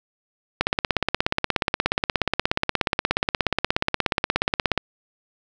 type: click train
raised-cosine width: 0.3 ms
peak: -3 dBFS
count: 71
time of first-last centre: 0.61-4.777 s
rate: 16.8 Hz
effects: none